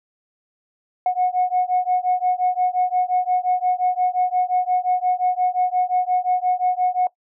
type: beating tone pair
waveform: sine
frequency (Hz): 727 / 732.7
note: F#5 / F#5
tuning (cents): -31 / -17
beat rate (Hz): 5.7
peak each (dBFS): -19 / -19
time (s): 1.06-7.07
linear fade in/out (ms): 2
effects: noise-tail reverb RT60 0.1 s tail -20 dB re dry + tanh soft clip ceiling -11 dBFS